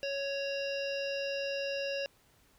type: harmonic tone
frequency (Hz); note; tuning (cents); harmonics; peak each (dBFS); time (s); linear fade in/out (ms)
555; C#5; +2; 1 / 3 / 5 / 7 / 9 / 10; -34 / -44 / -39 / -51 / -45 / -48; 0.03-2.06; 0
effects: pink hiss -66 dBFS RMS until 2.58 s